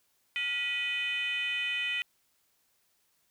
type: tone with frequency modulation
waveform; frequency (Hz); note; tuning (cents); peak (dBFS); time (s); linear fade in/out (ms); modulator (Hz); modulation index
sine; 2489; D#7; 0; -28; 0.36-2.02; 0; 537; 1.1
effects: tanh soft clip ceiling -24 dBFS + white hiss -72 dBFS RMS until 3.3 s